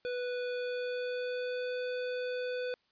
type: tone with pitch glide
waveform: square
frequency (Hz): 493.9 to 498.8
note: B4 to B4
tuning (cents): 0 to +17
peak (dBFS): -34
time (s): 0.05-2.74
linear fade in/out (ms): 0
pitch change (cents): +17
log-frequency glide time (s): 0.56-1.76
effects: white hiss -73 dBFS RMS until 2.91 s + resampled to 11025 Hz